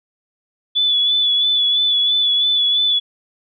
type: tone with vibrato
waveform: sine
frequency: 3447 Hz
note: A7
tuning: 36 cents flat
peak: -13 dBFS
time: 0.75-3 s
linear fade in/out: 20 ms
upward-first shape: sine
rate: 3 Hz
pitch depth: 32 cents each way
effects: none